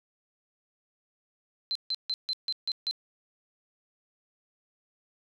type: tone bursts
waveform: sine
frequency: 4090 Hz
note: C8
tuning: 40 cents flat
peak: -27 dBFS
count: 7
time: 1.71-2.911 s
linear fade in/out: 0 ms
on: 43 ms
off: 150 ms
effects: none